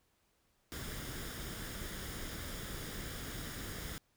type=noise with comb filter; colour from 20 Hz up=pink; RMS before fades=-43 dBFS; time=0.72-3.98 s; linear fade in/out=0 ms; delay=0.58 ms; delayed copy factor=+0.5; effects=pink hiss -75 dBFS RMS until 4.16 s